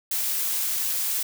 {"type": "noise", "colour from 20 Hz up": "blue", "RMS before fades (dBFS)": -26, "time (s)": [0.11, 1.23], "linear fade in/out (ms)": 5, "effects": []}